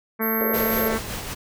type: harmonic tone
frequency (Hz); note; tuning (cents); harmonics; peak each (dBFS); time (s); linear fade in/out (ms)
222.2; A3; +17; 1 / 2 / 3 / 4 / 5 / 6 / 7 / 8 / 9 / 10; -26 / -28 / -35 / -35 / -33 / -35 / -35 / -38 / -38 / -39; 0.19-0.99; 20
type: tone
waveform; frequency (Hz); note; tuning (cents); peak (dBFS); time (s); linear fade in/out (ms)
sine; 12544; G9; 0; -24; 0.21-0.89; 20
type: band-pass noise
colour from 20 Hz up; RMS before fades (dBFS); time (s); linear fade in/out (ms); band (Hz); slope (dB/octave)
pink; -29; 0.41-0.96; 0; 380 to 620; 48
type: noise with tremolo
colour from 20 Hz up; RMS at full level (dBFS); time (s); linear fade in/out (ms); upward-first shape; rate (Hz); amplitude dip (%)
pink; -30; 0.53-1.35; 20; sine; 5.3; 35
effects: none